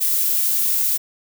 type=noise; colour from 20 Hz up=violet; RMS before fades=-19 dBFS; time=0-0.98 s; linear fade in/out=20 ms; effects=none